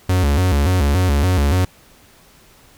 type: tone with vibrato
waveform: 45% pulse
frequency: 80.9 Hz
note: E2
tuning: 32 cents flat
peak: -13 dBFS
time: 0.09-1.65 s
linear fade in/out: 5 ms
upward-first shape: square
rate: 3.5 Hz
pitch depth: 220 cents each way
effects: pink hiss -49 dBFS RMS until 2.77 s